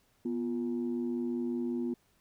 sine tone pair together, 244.1 / 349.5 Hz, B3 / F4, -20 / +1 cents, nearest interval tritone, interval 621 cents, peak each -31 / -34 dBFS, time 0.25-1.94 s, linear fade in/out 5 ms, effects tanh soft clip ceiling -25 dBFS + pink hiss -70 dBFS RMS until 2.2 s

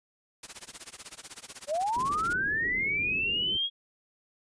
white noise with tremolo, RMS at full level -40 dBFS, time 0.43-2.33 s, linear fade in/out 2 ms, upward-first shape sine, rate 16 Hz, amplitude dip 95%
sine linear sweep, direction up, 554.4 to 3322 Hz, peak -26 dBFS, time 1.67-3.7 s, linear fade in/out 50 ms
white low-pass noise, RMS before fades -42 dBFS, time 1.96-3.57 s, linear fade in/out 2 ms, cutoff 440 Hz, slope 48 dB/octave
effects resampled to 22050 Hz

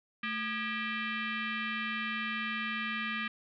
sine tone with frequency modulation, 220 Hz, A3, in tune, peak -32 dBFS, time 0.23-3.28 s, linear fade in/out 5 ms, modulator 717 Hz, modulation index 3.8, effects none

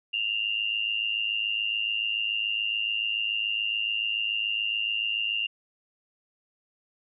sine tone with amplitude modulation, 2794 Hz, F7, in tune, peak -22 dBFS, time 0.13-5.47 s, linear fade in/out 10 ms, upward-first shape sine, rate 107 Hz, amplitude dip 75%, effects none

